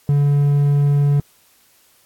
triangle tone, 143.4 Hz, D3, 41 cents flat, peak -10 dBFS, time 0.09-1.2 s, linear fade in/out 2 ms, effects white hiss -55 dBFS RMS until 2.05 s + AAC 64 kbps

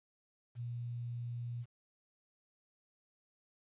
sine tone with quantisation, 119.7 Hz, A#2, 46 cents sharp, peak -38 dBFS, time 0.55-1.66 s, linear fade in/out 50 ms, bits 11, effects resampled to 8000 Hz

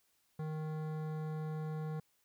sine tone with hard clipping, 155.56 Hz, D#3, in tune, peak -39 dBFS, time 0.39-2 s, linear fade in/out 5 ms, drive 15 dB, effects white hiss -75 dBFS RMS until 2.24 s

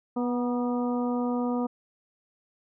harmonic tone with a mistuned harmonic, 244.7 Hz, B3, 16 cents flat, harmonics 1 / 2 / 3 / 4 / 5, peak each -26 / -32 / -36 / -38 / -40 dBFS, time 0.16-1.67 s, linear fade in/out 10 ms, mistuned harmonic 4, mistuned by -29 cents, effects none

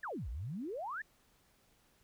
sine exponential two-way sweep, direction down then up, 1864.7 to 51.91 to 1864.7 Hz, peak -38 dBFS, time 0.03-1.02 s, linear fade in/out 5 ms, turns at 0.29 s, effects pink hiss -70 dBFS RMS until 2.03 s

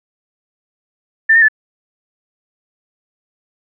sine tone with pitch steps, 1786 / 1834 / 1740 Hz, A6 / A#6 / A6, +25 / -29 / -20 cents, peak -6 dBFS, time 1.29-1.485 s, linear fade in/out 10 ms, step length 65 ms, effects none

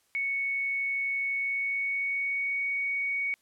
sine tone with pitch glide, 2217 to 2236 Hz, C#7 to C#7, 0 to +14 cents, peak -27 dBFS, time 0.15-3.34 s, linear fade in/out 0 ms, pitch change +14 cents, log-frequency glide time 1.3-2.67 s, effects white hiss -69 dBFS RMS until 3.41 s + low-pass 12000 Hz 12 dB/octave

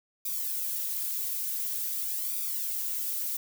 violet noise with flanger, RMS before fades -32 dBFS, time 0.25-3.37 s, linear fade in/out 5 ms, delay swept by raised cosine 0.83 to 3.43 ms, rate 0.47 Hz, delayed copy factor +0.75, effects none

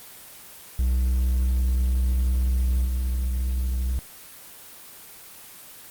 triangle tone with level steps, 63 Hz, B1, 35 cents sharp, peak -17 / -20 dBFS, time 0.79-3.99 s, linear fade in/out 0 ms, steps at 2.85 s, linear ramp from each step 5 ms, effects white hiss -44 dBFS RMS until 5.9 s + Opus 24 kbps

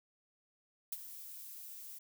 violet noise with ADSR envelope, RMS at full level -37 dBFS, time 0.92-1.99 s, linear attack 5 ms, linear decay 33 ms, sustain -12 dB, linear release 11 ms, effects none

